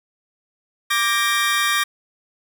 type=chord; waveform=25% pulse; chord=G minor; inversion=second; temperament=equal with one note detuned; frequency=1174.7 / 1602.8 / 1864.7 Hz; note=D6 / G6 / Bb6; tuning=0 / +38 / 0 cents; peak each=-17 / -20 / -18 dBFS; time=0.9-1.84 s; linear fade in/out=10 ms; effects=none